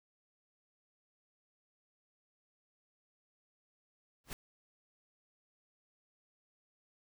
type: noise with exponential growth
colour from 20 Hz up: pink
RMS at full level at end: -37 dBFS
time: 4.24-4.33 s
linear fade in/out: 1 ms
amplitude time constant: 18 ms
effects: none